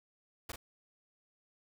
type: noise with echo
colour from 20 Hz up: pink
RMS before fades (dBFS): -42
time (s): 0.49-0.52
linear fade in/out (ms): 5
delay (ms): 40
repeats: 1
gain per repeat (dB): -4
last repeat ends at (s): 0.56
effects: none